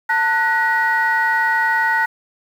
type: tone cluster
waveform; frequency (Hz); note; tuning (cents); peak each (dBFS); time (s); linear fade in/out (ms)
sine; 893 / 1476 / 1906; A5 / F#6 / A#6; +25 / -5 / +38; -18; 0.09-2.06; 10
effects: tanh soft clip ceiling -7 dBFS + 7-bit